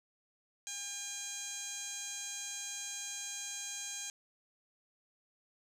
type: tone with band-pass filter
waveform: 15% pulse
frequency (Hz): 807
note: G#5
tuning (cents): -50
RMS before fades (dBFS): -42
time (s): 0.67-4.1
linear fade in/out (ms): 0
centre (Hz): 6100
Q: 6.4
effects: none